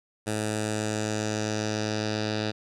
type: tone with low-pass filter sweep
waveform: 10% pulse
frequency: 107.4 Hz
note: A2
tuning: 41 cents flat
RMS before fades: -29 dBFS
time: 0.26-2.52 s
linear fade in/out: 20 ms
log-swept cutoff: 9400 to 4400 Hz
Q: 2.8
effects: none